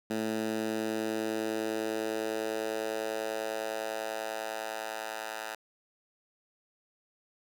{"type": "tone with high-pass filter sweep", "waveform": "10% pulse", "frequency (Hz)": 110, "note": "A2", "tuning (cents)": 0, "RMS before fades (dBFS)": -34, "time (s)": [0.1, 5.55], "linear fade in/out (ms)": 5, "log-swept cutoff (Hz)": [220, 960], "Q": 1.7, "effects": []}